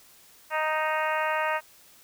harmonic tone with a mistuned harmonic, 311.1 Hz, D#4, in tune, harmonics 2 / 3 / 4 / 5 / 6 / 7 / 8 / 9, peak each -30 / -29 / -32 / -33 / -33 / -38 / -38 / -40 dBFS, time 0.5-1.61 s, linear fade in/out 50 ms, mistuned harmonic 9, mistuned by -16 cents, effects white hiss -55 dBFS RMS until 2.03 s

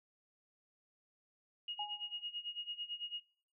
sine tone with tremolo, 2873 Hz, F7, 48 cents sharp, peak -37 dBFS, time 1.68-3.2 s, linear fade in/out 2 ms, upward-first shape sine, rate 9 Hz, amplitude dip 90%
sine tone with exponential decay, 830.6 Hz, G#5, in tune, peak -38 dBFS, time 1.79-2.22 s, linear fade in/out 5 ms, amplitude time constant 92 ms
effects noise-tail reverb RT60 0.5 s tail -21 dB re dry

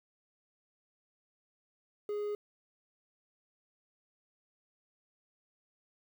triangle tone with quantisation, 415.3 Hz, G#4, in tune, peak -31 dBFS, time 2.09-2.35 s, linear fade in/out 2 ms, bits 10, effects none

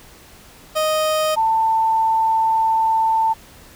30% pulse / sine tone pair in turn, 622.3 / 891.6 Hz, D#5 / A5, 0 / +23 cents, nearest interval tritone, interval 623 cents, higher second, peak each -14 dBFS, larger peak neither, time 0.75-1.36 / 1.36-3.34 s, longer second, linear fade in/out 20 ms, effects pink hiss -45 dBFS RMS until 3.75 s

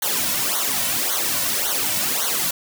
white noise with flanger, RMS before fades -22 dBFS, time 0.02-2.51 s, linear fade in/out 5 ms, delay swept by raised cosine 0.39 to 2.49 ms, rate 1.8 Hz, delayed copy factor -1, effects none

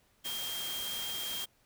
sine tone in noise, 3207 Hz, G7, 39 cents sharp, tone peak -37 dBFS, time 0.24-1.46 s, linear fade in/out 20 ms, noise white, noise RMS -40 dBFS, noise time 0.24-1.46 s, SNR 0 dB, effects pink hiss -69 dBFS RMS until 1.65 s

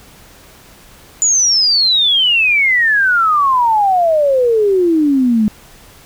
sine exponential sweep, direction down, 7040 to 207.7 Hz, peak -9 dBFS, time 1.22-5.48 s, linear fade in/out 0 ms, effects pink hiss -42 dBFS RMS until 6.05 s

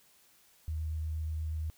sine tone with vibrato, 78.5 Hz, D#2, 16 cents sharp, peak -32 dBFS, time 0.68-1.7 s, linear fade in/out 0 ms, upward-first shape sine, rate 8.4 Hz, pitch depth 10 cents each way, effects white hiss -64 dBFS RMS until 1.77 s

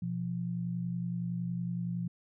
sine tone pair together, 123.8 / 174.58 Hz, B2 / F3, +5 / 0 cents, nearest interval tritone, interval 595 cents, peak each -37 / -33 dBFS, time 0.02-2.08 s, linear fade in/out 5 ms, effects none

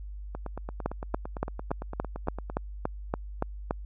two click trains, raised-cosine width 1 ms, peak -22 / -13 dBFS, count 20 / 11, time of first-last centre 0.35-2.499 / 0.86-3.709 s, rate 8.84 / 3.51 Hz, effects added 50 Hz sine -37 dBFS peak until 3.85 s

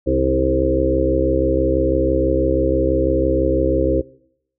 harmonic tone with a mistuned harmonic, 66.1 Hz, C2, 18 cents sharp, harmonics 1 / 2 / 4 / 5 / 6 / 7 / 8, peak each -22 / -26 / -25 / -20 / -23 / -24 / -20 dBFS, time 0.06-4.02 s, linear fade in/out 20 ms, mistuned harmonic 5, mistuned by -28 cents, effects noise-tail reverb RT60 0.7 s tail -21 dB re dry

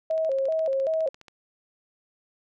sine tone with vibrato, 587.3 Hz, D5, in tune, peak -22 dBFS, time 0.1-1.09 s, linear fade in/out 5 ms, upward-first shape square, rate 2.6 Hz, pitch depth 150 cents each way
click train, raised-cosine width 0.2 ms, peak -30 dBFS, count 18, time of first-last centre 0.11-1.282 s, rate 14.5 Hz
effects none

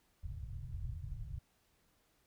white low-pass noise, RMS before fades -43 dBFS, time 0.23-1.39 s, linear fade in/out 10 ms, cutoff 130 Hz, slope 48 dB/octave, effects pink hiss -74 dBFS RMS until 2.26 s

